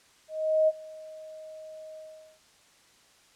sine tone with ADSR envelope, 627 Hz, D#5, 13 cents sharp, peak -18 dBFS, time 0.28-2.4 s, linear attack 400 ms, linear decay 36 ms, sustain -23 dB, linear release 430 ms, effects white hiss -60 dBFS RMS until 3.35 s + low-pass 8000 Hz 12 dB/octave

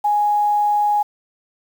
sine tone with quantisation, 830.6 Hz, G#5, in tune, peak -14 dBFS, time 0.04-1.03 s, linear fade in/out 10 ms, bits 7, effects none

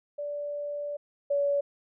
sine tone pair in turn, 582 / 568.7 Hz, D5 / C#5, -16 / +44 cents, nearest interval unison, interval 40 cents, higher first, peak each -31 / -23 dBFS, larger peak second, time 0.18-0.97 / 1.3-1.61 s, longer first, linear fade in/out 10 ms, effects none

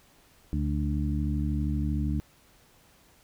harmonic tone with a mistuned harmonic, 72.8 Hz, D2, 15 cents flat, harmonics 1 / 2 / 3 / 4, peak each -28 / -31 / -33 / -34 dBFS, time 0.53-2.2 s, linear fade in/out 0 ms, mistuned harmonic 4, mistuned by +26 cents, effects pink hiss -60 dBFS RMS until 3.23 s

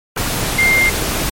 sine tone in noise, 2108 Hz, C7, 12 cents sharp, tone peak -10 dBFS, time 0.58-0.9 s, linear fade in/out 10 ms, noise pink, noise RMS -19 dBFS, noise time 0.16-1.3 s, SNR +6 dB, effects MP3 64 kbps

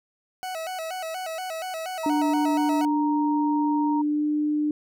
40% pulse tone with vibrato, 693 Hz, F5, 14 cents flat, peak -29 dBFS, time 0.43-2.85 s, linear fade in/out 0 ms, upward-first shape square, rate 4.2 Hz, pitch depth 120 cents each way
sine tone, 932.3 Hz, A#5, in tune, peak -26 dBFS, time 2.03-4.02 s, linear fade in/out 10 ms
sine tone with pitch glide, 295.8 to 299.4 Hz, D4 to D4, +13 to +33 cents, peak -21 dBFS, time 2.06-4.71 s, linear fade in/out 2 ms, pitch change +20 cents, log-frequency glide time 3.97-4.28 s
effects none

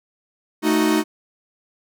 45% pulse chord, D# diminished, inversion second, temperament equal, 220 / 311.1 / 370 Hz, A3 / D#4 / F#4, 0 / 0 / 0 cents, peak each -22 / -18 / -22 dBFS, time 0.62-1.04 s, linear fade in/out 50 ms, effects none

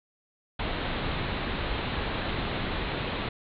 pink low-pass noise, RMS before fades -31 dBFS, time 0.59-3.29 s, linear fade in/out 5 ms, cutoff 4100 Hz, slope 96 dB/octave, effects none

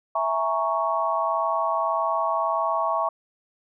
sine chord, A# half-diminished seventh, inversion second, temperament equal, 659.3 / 830.6 / 932.3 / 1108.7 Hz, E5 / G#5 / A#5 / C#6, 0 / 0 / 0 / 0 cents, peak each -26 / -30 / -28 / -25 dBFS, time 0.15-3.09 s, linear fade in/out 5 ms, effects none

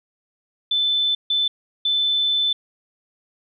sine tone bursts at uneven times, 3520 Hz, A7, in tune, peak -17 dBFS, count 3, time 0.71-1.15 / 1.3-1.48 / 1.85-2.53 s, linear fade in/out 5 ms, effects none

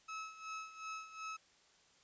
30% pulse tone with tremolo, 1294 Hz, E6, 32 cents flat, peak -39 dBFS, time 0.08-1.37 s, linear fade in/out 10 ms, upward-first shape sine, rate 2.7 Hz, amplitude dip 75%, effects white hiss -68 dBFS RMS until 2.03 s + resampled to 16000 Hz

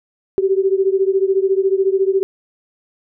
sine beating tone pair, 381 / 395 Hz, G4 / G4, -49 / +13 cents, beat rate 14 Hz, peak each -15 / -17 dBFS, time 0.38-2.23 s, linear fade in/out 0 ms, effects none

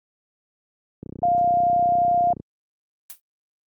click train, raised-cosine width 3 ms, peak -21 dBFS, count 44, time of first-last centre 1.03-2.399 s, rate 31.4 Hz
sine tone, 701 Hz, F5, 6 cents sharp, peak -16 dBFS, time 1.23-2.33 s, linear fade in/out 2 ms
blue noise with exponential decay, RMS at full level -31 dBFS, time 3.1-3.2 s, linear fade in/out 0 ms, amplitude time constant 21 ms
effects high-pass 100 Hz 12 dB/octave + Opus 32 kbps

